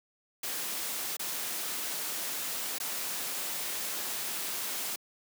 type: noise with dropouts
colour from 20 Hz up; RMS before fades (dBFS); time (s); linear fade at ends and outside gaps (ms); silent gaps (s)
white; -35; 0.43-4.96; 5; 1.168-1.194 / 2.785-2.8
effects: high-pass 200 Hz 12 dB/octave